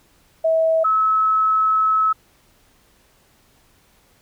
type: tone pair in turn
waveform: sine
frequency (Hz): 647 / 1294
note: E5 / E6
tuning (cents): -32 / -32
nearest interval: octave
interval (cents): 1200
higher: second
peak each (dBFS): -14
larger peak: neither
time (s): 0.44-0.84 / 0.84-2.13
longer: second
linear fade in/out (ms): 10
effects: pink hiss -57 dBFS RMS until 4.21 s